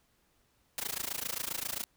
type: noise with amplitude modulation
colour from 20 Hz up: white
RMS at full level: -33 dBFS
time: 0.78-1.84 s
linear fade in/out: 0 ms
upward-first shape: sine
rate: 27.5 Hz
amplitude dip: 95%
effects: pink hiss -71 dBFS RMS until 1.96 s